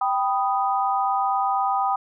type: chord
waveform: sine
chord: G augmented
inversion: none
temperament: equal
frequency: 784 / 987.8 / 1244.5 Hz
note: G5 / B5 / D#6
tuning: 0 / 0 / 0 cents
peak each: -22 / -26 / -25 dBFS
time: 0.01-1.96 s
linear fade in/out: 5 ms
effects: none